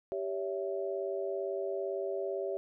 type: chord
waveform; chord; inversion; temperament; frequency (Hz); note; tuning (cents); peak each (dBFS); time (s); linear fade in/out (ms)
sine; C# diminished; second; equal with one note detuned; 392 / 561.5 / 659.3; G4 / C#5 / E5; 0 / +22 / 0; -35 / -37 / -39; 0.12-2.57; 0
effects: none